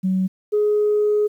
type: tone pair in turn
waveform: sine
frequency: 187.6 / 419.2 Hz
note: F#3 / G#4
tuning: +24 / +16 cents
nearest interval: octave + major second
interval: 1392 cents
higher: second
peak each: -16 / -14 dBFS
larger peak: second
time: 0.03-0.28 / 0.52-1.28 s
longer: second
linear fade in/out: 20 ms
effects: tanh soft clip ceiling -11 dBFS + 9-bit